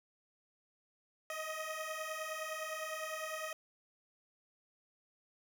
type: beating tone pair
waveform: 15% pulse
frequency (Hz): 622.3 / 632.1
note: D#5 / D#5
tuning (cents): 0 / +27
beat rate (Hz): 9.8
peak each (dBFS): -37 / -35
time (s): 1.3-3.53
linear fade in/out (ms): 2
effects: none